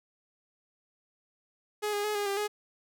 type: tone with pitch steps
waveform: sawtooth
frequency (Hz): 419.8 / 410.3 / 422.5 / 409.6 / 397.4 / 417.9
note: G#4 / G#4 / G#4 / G#4 / G4 / G#4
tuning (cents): +19 / -21 / +30 / -24 / +24 / +11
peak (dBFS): -25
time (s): 1.82-2.48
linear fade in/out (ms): 20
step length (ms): 110
effects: none